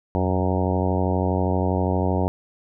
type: harmonic tone with a mistuned harmonic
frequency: 92.5 Hz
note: F#2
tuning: in tune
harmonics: 1 / 2 / 3 / 4 / 5 / 6 / 7 / 8 / 9 / 10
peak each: -23 / -26 / -28 / -29 / -30 / -31 / -31 / -32 / -33 / -33 dBFS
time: 0.15-2.28 s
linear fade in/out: 0 ms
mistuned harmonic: 1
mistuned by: -110 cents
effects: none